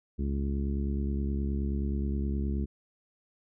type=harmonic tone; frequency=69.5 Hz; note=C#2; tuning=5 cents sharp; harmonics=1 / 2 / 3 / 4 / 5 / 6; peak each=-29 / -39 / -34 / -41 / -41 / -47 dBFS; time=0.18-2.66 s; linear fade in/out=20 ms; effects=none